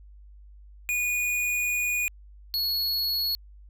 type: tone pair in turn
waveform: square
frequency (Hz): 2455 / 4353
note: D#7 / C#8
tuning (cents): -24 / -32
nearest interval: minor seventh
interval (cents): 992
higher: second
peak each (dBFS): -25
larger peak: neither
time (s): 0.89-2.08 / 2.54-3.35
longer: first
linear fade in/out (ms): 0
effects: added 50 Hz sine -46 dBFS peak until 3.69 s